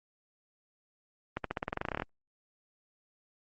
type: accelerating click train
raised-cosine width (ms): 0.5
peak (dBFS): -17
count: 16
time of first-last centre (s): 1.37-2.021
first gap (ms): 73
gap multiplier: 0.92
effects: Opus 24 kbps